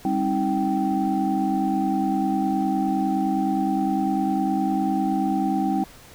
sine tone cluster, 198.4 / 268.3 / 318 / 776 Hz, G3 / C4 / D#4 / G5, +21 / +44 / +38 / -18 cents, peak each -25 dBFS, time 0.05-5.84 s, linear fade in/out 2 ms, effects tanh soft clip ceiling -10 dBFS + pink hiss -47 dBFS RMS until 6.14 s

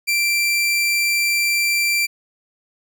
sawtooth tone, 2353 Hz, D7, 3 cents sharp, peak -13 dBFS, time 0.07-2.07 s, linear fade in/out 20 ms, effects none

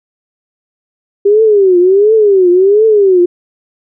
sine tone with vibrato, 395.3 Hz, G4, 15 cents sharp, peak -4 dBFS, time 1.25-3.26 s, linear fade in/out 10 ms, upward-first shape triangle, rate 1.4 Hz, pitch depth 220 cents each way, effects none

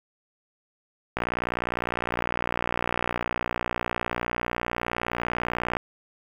click train, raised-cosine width 0.5 ms, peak -11 dBFS, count 276, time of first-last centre 1.17-5.769 s, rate 59.8 Hz, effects 7-bit

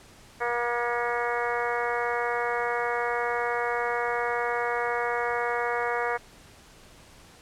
harmonic tone with a mistuned harmonic, 239.1 Hz, A#3, 44 cents sharp, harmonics 2 / 3 / 4 / 5 / 6 / 7 / 8 / 9, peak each -30 / -32 / -33 / -34 / -35 / -35 / -36 / -37 dBFS, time 0.4-6.18 s, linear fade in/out 20 ms, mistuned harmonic 9, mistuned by +36 cents, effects pink hiss -52 dBFS RMS until 7.41 s + low-pass 10000 Hz 12 dB/octave

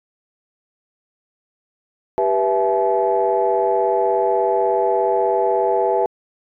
sine tone cluster, 392.9 / 489.4 / 661 / 856 Hz, G4 / B4 / E5 / A5, +4 / -16 / +5 / -48 cents, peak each -20 dBFS, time 2.18-6.06 s, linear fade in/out 0 ms, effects tanh soft clip ceiling -6 dBFS

